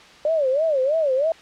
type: tone with vibrato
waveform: sine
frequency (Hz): 580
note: D5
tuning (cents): -22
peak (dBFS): -17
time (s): 0.25-1.32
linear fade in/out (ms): 2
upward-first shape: sine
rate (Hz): 3.1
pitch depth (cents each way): 210
effects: white hiss -46 dBFS RMS until 1.41 s + low-pass 4000 Hz 12 dB/octave